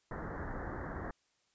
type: low-pass noise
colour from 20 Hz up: pink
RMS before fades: -41 dBFS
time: 0.11-1.11 s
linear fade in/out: 2 ms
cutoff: 1900 Hz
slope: 96 dB/octave
effects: white hiss -75 dBFS RMS until 1.54 s + resampled to 16000 Hz